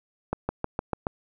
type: accelerating click train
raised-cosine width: 1 ms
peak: -12 dBFS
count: 6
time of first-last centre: 0.33-1.069 s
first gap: 160 ms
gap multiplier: 0.96
effects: none